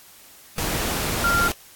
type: tone in noise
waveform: sine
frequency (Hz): 1387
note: F6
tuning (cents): -12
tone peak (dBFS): -18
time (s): 1.24-1.48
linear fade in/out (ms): 2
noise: pink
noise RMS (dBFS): -25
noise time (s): 0.58-1.52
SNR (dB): +4
effects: white hiss -48 dBFS RMS until 1.75 s + AAC 64 kbps